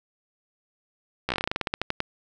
slowing click train, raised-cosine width 0.3 ms, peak -9 dBFS, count 17, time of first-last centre 1.29-2.004 s, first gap 14 ms, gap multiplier 1.14, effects none

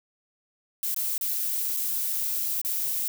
violet noise with dropouts, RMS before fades -28 dBFS, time 0.83-3.08 s, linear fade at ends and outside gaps 1 ms, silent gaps 0.945-0.963 / 1.179-1.211 / 1.766-1.77 / 2.615-2.648 s, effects none

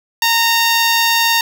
10% pulse tone, 922 Hz, A#5, 19 cents flat, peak -3 dBFS, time 0.22-1.41 s, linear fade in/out 2 ms, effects none

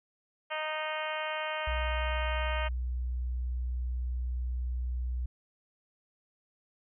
harmonic tone, 309.8 Hz, D#4, 7 cents flat, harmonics 2 / 3 / 4 / 5 / 6 / 7 / 8 / 9 / 10, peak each -37 / -39 / -40 / -41 / -42 / -42 / -43 / -44 / -44 dBFS, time 0.5-2.69 s, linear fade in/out 20 ms
sine tone, 61.74 Hz, B1, in tune, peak -30 dBFS, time 1.67-5.26 s, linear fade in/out 5 ms
effects none

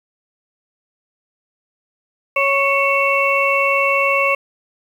harmonic tone with a mistuned harmonic, 554.4 Hz, C#5, in tune, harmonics 1 / 2 / 4 / 5, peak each -19 / -19 / -19 / -19 dBFS, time 2.36-4.35 s, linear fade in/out 5 ms, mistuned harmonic 5, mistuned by -51 cents, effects 7-bit

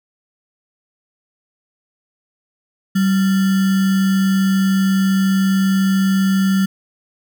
sine tone with sample-and-hold, 192.2 Hz, G3, 34 cents flat, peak -12 dBFS, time 2.95-6.66 s, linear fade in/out 10 ms, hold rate 1575 Hz, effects none

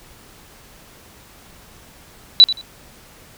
sine tone with echo, 3951 Hz, B7, in tune, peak -3 dBFS, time 2.4-2.44 s, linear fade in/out 0 ms, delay 86 ms, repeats 2, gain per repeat -14 dB, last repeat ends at 2.612 s, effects pink hiss -46 dBFS RMS until 3.37 s

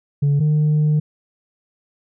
sine tone pair in turn, 143 / 151.6 Hz, D3 / D#3, -46 / -45 cents, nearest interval minor second, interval 101 cents, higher second, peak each -11 dBFS, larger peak neither, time 0.22-0.4 / 0.4-1 s, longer second, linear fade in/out 10 ms, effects tanh soft clip ceiling -12 dBFS

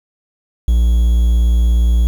triangle tone with quantisation, 58.5 Hz, A#1, 7 cents sharp, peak -7 dBFS, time 0.68-2.07 s, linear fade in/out 0 ms, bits 6, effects none

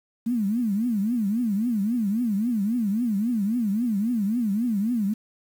sine tone with vibrato, 220 Hz, A3, in tune, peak -21 dBFS, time 0.26-5.14 s, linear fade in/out 10 ms, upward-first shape triangle, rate 3.7 Hz, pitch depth 250 cents each way, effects 8-bit

